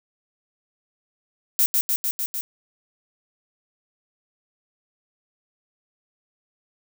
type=noise with echo; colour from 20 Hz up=violet; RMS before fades=-18 dBFS; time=1.59-1.66 s; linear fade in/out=0 ms; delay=150 ms; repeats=5; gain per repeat=-2 dB; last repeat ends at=2.41 s; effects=none